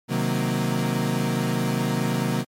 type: chord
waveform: 35% pulse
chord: C half-diminished seventh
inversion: none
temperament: equal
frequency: 130.81 / 155.56 / 185 / 233.1 Hz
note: C3 / Eb3 / Gb3 / Bb3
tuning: 0 / 0 / 0 / 0 cents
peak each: -25 / -27 / -26 / -25 dBFS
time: 0.08-2.45 s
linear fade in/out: 50 ms
effects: MP3 64 kbps